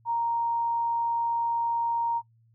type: tone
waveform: sine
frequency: 932.3 Hz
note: A#5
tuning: in tune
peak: -24 dBFS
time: 0.05-2.22 s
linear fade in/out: 50 ms
effects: noise-tail reverb RT60 0.1 s tail -21 dB re dry + added 114 Hz sine -59 dBFS peak until 2.54 s